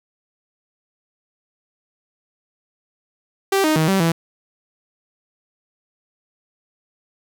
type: tone with pitch steps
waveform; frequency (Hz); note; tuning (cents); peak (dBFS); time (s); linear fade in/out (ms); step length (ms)
sawtooth; 390.2 / 310.4 / 158.2 / 193.1 / 165.8; G4 / D#4 / D#3 / G3 / E3; -8 / -4 / +29 / -26 / +10; -11; 3.52-4.12; 5; 120
effects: 8-bit